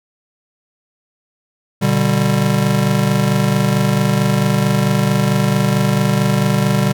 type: chord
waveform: square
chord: G major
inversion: first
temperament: just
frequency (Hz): 122.5 / 147 / 196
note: B2 / D3 / G3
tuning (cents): -14 / +2 / 0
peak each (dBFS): -19 / -18 / -17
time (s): 1.81-6.93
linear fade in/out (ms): 20
effects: none